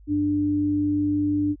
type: tone pair together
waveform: sine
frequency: 98.49 / 295.7 Hz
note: G2 / D4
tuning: +9 / +12 cents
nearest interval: octave + perfect fifth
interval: 1903 cents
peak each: -30 / -20 dBFS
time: 0.07-1.56 s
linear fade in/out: 50 ms
effects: added 50 Hz sine -46 dBFS peak until 1.6 s